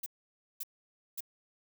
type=noise bursts; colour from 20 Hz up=violet; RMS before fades=-38 dBFS; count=3; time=0.03-1.206 s; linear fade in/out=5 ms; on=32 ms; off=540 ms; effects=none